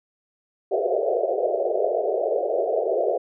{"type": "band-pass noise", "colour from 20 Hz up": "white", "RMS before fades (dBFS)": -23, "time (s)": [0.71, 3.18], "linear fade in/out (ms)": 10, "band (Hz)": [370, 700], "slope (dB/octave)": 96, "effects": []}